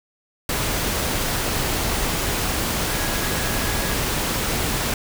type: tone in noise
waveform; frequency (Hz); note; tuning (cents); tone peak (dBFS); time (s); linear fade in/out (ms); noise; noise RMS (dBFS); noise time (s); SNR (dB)
sine; 1661.2; G#6; 0; -34; 2.91-3.94; 2; pink; -23; 0.49-4.94; -14
effects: none